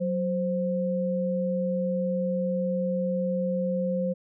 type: tone pair together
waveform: sine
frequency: 185 / 523.3 Hz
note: F#3 / C5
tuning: 0 / 0 cents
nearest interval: octave + tritone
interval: 1800 cents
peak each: -27 dBFS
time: 0-4.14 s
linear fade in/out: 20 ms
effects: none